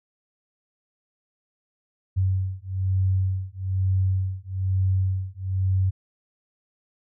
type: beating tone pair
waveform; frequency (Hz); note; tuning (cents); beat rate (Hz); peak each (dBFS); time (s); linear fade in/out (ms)
sine; 94 / 95.1; F#2 / F#2; +28 / +48; 1.1; -24; 2.16-5.91; 20
effects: none